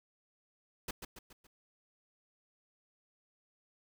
pink noise with echo, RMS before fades -39 dBFS, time 0.88-0.91 s, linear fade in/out 5 ms, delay 140 ms, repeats 4, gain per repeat -6 dB, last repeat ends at 1.47 s, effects none

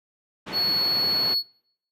pink band-pass noise, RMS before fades -35 dBFS, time 0.46-1.35 s, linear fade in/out 20 ms, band 170 to 2900 Hz, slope 12 dB/octave
triangle tone, 4380 Hz, C#8, 22 cents flat, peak -20 dBFS, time 0.52-1.43 s, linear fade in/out 50 ms
effects noise-tail reverb RT60 0.7 s tail -26 dB re dry

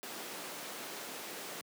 pink high-pass noise, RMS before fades -44 dBFS, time 0.03-1.61 s, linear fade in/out 0 ms, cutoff 280 Hz, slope 12 dB/octave, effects high-pass 150 Hz 12 dB/octave

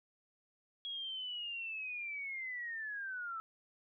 sine linear sweep, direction down, 3322 to 1305 Hz, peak -39 dBFS, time 0.85-3.4 s, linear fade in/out 0 ms, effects none

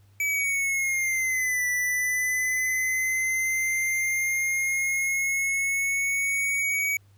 square linear two-way sweep, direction down then up, 2300 to 1972 to 2267 Hz, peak -24 dBFS, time 0.2-6.97 s, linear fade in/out 2 ms, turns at 1.67 s, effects added 99 Hz sine -54 dBFS peak until 7.17 s + pink hiss -66 dBFS RMS until 7.17 s

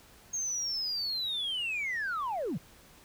sine linear sweep, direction down, 6500 to 117.1 Hz, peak -29 dBFS, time 0.33-2.58 s, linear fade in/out 10 ms, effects tanh soft clip ceiling -28 dBFS + pink hiss -57 dBFS RMS until 3.04 s

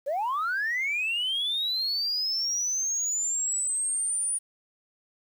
sine linear sweep, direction up, 523.3 to 9580 Hz, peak -24 dBFS, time 0.06-4.39 s, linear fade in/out 20 ms, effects tanh soft clip ceiling -22 dBFS + 9-bit

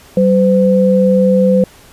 sine tone pair together, 191.03 / 510 Hz, G3 / C5, -44 / -44 cents, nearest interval octave + perfect fourth, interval 1700 cents, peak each -10 dBFS, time 0.17-1.64 s, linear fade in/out 2 ms, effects pink hiss -42 dBFS RMS until 1.92 s + resampled to 32000 Hz

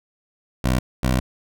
15% pulse tone pair in turn, 63.3 / 63.62 Hz, B1 / C2, +43 / -48 cents, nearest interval unison, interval 9 cents, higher second, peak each -11 / -11 dBFS, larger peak neither, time 0.64-0.79 / 1.03-1.2 s, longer second, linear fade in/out 5 ms, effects none

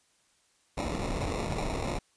pink noise with sample-and-hold, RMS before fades -32 dBFS, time 0.77-1.99 s, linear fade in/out 10 ms, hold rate 1575 Hz, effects white hiss -68 dBFS RMS until 2.16 s + resampled to 22050 Hz

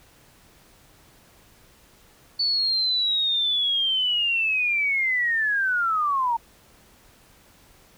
sine linear sweep, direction down, 4492 to 903 Hz, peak -20 dBFS, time 2.39-6.37 s, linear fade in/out 10 ms, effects pink hiss -55 dBFS RMS until 7.97 s

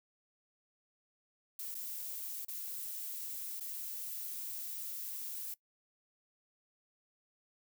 violet noise with dropouts, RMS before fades -42 dBFS, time 1.59-5.54 s, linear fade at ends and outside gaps 2 ms, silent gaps 1.744-1.751 / 2.448-2.483 / 3.597-3.608 s, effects noise-tail reverb RT60 0.1 s tail -21 dB re dry

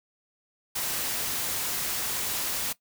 white noise, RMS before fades -30 dBFS, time 0.75-2.73 s, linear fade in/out 10 ms, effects noise-tail reverb RT60 0.1 s tail -18 dB re dry

